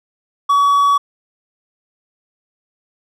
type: tone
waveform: triangle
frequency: 1133 Hz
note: C#6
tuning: 37 cents sharp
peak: -8 dBFS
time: 0.49-0.98 s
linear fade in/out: 10 ms
effects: none